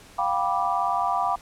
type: chord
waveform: sine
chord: G dominant seventh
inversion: third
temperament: just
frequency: 705.6 / 784 / 980 / 1176 Hz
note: F5 / G5 / B5 / D6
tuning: +18 / 0 / -14 / +2 cents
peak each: -27 dBFS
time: 0.18-1.36 s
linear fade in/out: 10 ms
effects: pink hiss -49 dBFS RMS until 1.41 s + low-pass 11000 Hz 12 dB/octave